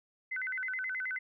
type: tone with vibrato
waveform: sine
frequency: 1760 Hz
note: A6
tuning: in tune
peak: -33 dBFS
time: 0.31-1.19 s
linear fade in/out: 10 ms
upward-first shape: square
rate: 9.4 Hz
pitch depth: 260 cents each way
effects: none